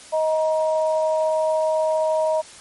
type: tone pair together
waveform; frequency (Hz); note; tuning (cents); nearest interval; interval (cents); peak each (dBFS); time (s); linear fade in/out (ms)
sine; 628.6 / 946; D#5 / A#5; +18 / +25; perfect fifth; 707; -18 / -25; 0.12-2.42; 20
effects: white hiss -43 dBFS RMS until 2.6 s + MP3 48 kbps